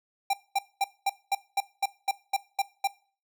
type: tone bursts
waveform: square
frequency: 791 Hz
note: G5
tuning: 15 cents sharp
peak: -23 dBFS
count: 11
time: 0.3-2.874 s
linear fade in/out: 5 ms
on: 34 ms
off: 220 ms
effects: noise-tail reverb RT60 0.4 s tail -20 dB re dry